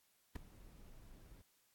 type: noise with ADSR envelope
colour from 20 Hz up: brown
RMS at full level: -36 dBFS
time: 0.35-1.42 s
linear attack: 9 ms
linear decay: 8 ms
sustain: -22 dB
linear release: 11 ms
effects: white hiss -75 dBFS RMS until 1.74 s + AAC 64 kbps